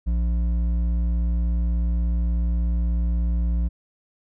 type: tone with hard clipping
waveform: sine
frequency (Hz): 58.27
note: A#1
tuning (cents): 0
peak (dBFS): -21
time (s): 0.06-3.69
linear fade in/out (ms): 20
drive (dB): 7
effects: none